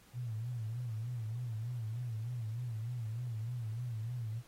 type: tone with vibrato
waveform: sine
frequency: 116.1 Hz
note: A#2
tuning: 7 cents flat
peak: -36 dBFS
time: 0.13-4.43 s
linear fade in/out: 50 ms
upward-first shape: sine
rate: 3.3 Hz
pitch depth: 120 cents each way
effects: pink hiss -63 dBFS RMS until 4.47 s + AAC 48 kbps